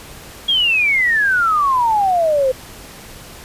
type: exponential sweep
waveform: sine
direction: down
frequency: 3322 to 506 Hz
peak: -12 dBFS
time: 0.48-2.52 s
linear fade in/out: 10 ms
effects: pink hiss -37 dBFS RMS until 3.44 s + resampled to 32000 Hz